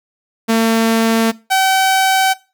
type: tone pair in turn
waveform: sawtooth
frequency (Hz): 225.9 / 764.9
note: A3 / G5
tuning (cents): +46 / -43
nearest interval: octave + major sixth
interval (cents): 2111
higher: second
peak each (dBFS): -7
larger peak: neither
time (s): 0.48-1.32 / 1.5-2.34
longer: neither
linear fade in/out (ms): 20
effects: noise-tail reverb RT60 0.3 s tail -20 dB re dry